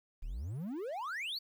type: exponential sweep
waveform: triangle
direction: up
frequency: 30.87 to 4699 Hz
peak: -35 dBFS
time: 0.22-1.39 s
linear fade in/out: 10 ms
effects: 11-bit